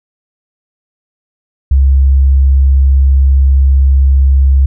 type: tone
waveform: sine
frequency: 67.6 Hz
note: C#2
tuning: 43 cents flat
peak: -4 dBFS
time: 1.71-4.66 s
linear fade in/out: 5 ms
effects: none